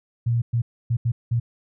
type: tone bursts at uneven times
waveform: sine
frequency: 117.8 Hz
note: A#2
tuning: 19 cents sharp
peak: -18 dBFS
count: 5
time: 0.26-0.42 / 0.53-0.62 / 0.9-0.97 / 1.05-1.12 / 1.31-1.4 s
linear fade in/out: 10 ms
effects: none